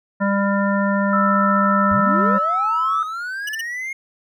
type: harmonic tone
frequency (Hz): 199.2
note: G3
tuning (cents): +28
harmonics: 1 / 3 / 5 / 7 / 9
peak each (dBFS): -18 / -23 / -25 / -26 / -28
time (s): 0.2-2.39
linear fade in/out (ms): 20
type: tone with pitch glide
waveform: sine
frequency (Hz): 1318.5 to 1305.6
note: E6 to E6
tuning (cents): 0 to -17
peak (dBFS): -17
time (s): 1.13-3.03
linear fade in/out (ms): 2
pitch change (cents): -17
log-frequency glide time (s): 1.73-2.35
type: linear sweep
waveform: triangle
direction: up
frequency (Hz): 69.3 to 2156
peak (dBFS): -23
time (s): 1.91-3.93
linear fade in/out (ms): 5
type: tone bursts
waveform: sawtooth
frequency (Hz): 2933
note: F#7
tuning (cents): -16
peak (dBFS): -22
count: 3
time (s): 3.47-3.611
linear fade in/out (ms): 5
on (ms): 21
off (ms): 39
effects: none